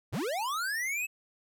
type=linear sweep; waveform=square; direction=up; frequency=69.5 to 2637 Hz; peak=-31 dBFS; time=0.12-1.07 s; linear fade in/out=20 ms; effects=none